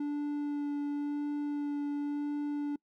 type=tone with vibrato; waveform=triangle; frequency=290.5 Hz; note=D4; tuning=19 cents flat; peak=-29 dBFS; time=0-2.76 s; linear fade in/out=5 ms; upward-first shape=sine; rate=0.94 Hz; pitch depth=10 cents each way; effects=noise-tail reverb RT60 0.1 s tail -25 dB re dry